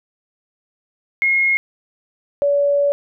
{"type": "tone pair in turn", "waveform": "sine", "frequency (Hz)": [2154, 570.5], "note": ["C7", "C#5"], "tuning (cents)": [50, 50], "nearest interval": "octave + major seventh", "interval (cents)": 2300, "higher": "first", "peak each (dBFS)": -13, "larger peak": "neither", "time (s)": [[1.22, 1.57], [2.42, 2.92]], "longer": "second", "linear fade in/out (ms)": 0, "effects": []}